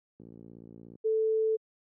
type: click train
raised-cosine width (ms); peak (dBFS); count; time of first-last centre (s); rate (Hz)
3; -34; 44; 0.2-0.954; 57
type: tone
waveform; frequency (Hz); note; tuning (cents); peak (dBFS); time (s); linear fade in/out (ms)
sine; 440; A4; 0; -24; 1.04-1.57; 20
effects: high-pass 150 Hz 12 dB/octave